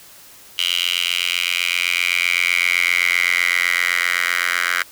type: tone with high-pass filter sweep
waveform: 10% pulse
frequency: 87.8 Hz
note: F2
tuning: 10 cents sharp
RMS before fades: -19 dBFS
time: 0.58-4.83 s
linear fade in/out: 10 ms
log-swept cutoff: 2900 to 1700 Hz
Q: 6.8
effects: white hiss -44 dBFS RMS until 4.91 s